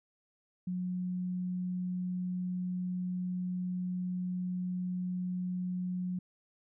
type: tone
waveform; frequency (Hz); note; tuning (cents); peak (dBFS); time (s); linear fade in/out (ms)
sine; 181.3; F#3; -35; -32; 0.67-6.19; 5
effects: none